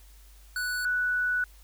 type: tone pair in turn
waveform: square / sine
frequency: 1480 / 1480 Hz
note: F#6 / F#6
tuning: 0 / 0 cents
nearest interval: unison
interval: 0 cents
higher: neither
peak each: -29 / -24 dBFS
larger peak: second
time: 0.56-0.85 / 0.85-1.44 s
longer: second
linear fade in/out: 2 ms
effects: added 50 Hz sine -50 dBFS peak until 1.63 s + white hiss -59 dBFS RMS until 1.63 s

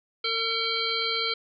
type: harmonic tone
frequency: 453.9 Hz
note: A#4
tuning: 46 cents flat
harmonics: 1 / 3 / 5 / 7 / 9 / 10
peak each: -34 / -33 / -32 / -31 / -30 / -34 dBFS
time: 0.24-1.34 s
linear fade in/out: 5 ms
effects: none

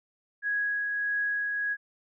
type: tone with tremolo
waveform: sine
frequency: 1661.2 Hz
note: G#6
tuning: in tune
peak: -25 dBFS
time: 0.42-1.77 s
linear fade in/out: 50 ms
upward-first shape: triangle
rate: 1.6 Hz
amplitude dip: 30%
effects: none

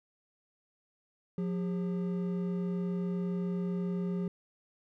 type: tone pair together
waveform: triangle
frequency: 179.07 / 402 Hz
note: F3 / G4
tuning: +44 / +44 cents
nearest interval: octave + major second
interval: 1400 cents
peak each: -29 / -37 dBFS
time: 1.38-4.28 s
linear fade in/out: 2 ms
effects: none

